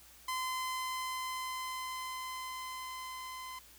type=tone with level ramp; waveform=sawtooth; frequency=1029 Hz; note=C6; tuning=29 cents flat; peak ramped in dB=-30 to -39 dBFS; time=0.28-3.59 s; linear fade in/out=5 ms; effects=added 60 Hz sine -65 dBFS peak until 3.78 s + white hiss -58 dBFS RMS until 3.78 s